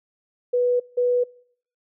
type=tone bursts at uneven times; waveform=sine; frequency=491.4 Hz; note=B4; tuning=9 cents flat; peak=-17 dBFS; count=2; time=0.53-0.8 / 0.97-1.24 s; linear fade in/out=10 ms; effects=noise-tail reverb RT60 0.6 s tail -24 dB re dry